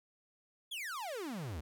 45% pulse exponential sweep, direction down, 3520 to 67.7 Hz, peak -39 dBFS, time 0.71-1.61 s, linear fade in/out 10 ms, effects none

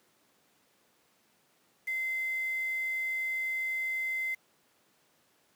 sine tone with quantisation, 2068 Hz, C7, 21 cents flat, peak -30 dBFS, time 1.87-4.35 s, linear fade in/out 10 ms, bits 8, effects pink hiss -68 dBFS RMS until 5.55 s + high-pass 200 Hz 12 dB/octave

